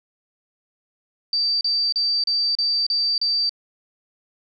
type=tone bursts; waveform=sine; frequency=4649 Hz; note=D8; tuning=18 cents flat; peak=-18 dBFS; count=7; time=1.33-3.494 s; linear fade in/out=2 ms; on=280 ms; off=34 ms; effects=none